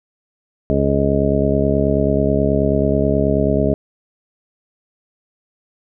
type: harmonic tone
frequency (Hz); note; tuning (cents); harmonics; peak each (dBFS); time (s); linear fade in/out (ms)
69.3; C#2; 0; 1 / 2 / 3 / 4 / 5 / 6 / 7 / 8 / 9; -22 / -21 / -21 / -21 / -30 / -20 / -29 / -29 / -20; 0.7-3.74; 0
effects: none